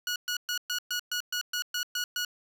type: tone bursts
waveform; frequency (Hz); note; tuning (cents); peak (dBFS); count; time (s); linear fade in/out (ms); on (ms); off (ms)
15% pulse; 1457; F#6; -27; -22; 11; 0.07-2.249; 2; 89; 120
effects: none